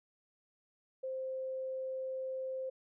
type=tone; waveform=sine; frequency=523.3 Hz; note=C5; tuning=in tune; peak=-36 dBFS; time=1.03-2.7 s; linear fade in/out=10 ms; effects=none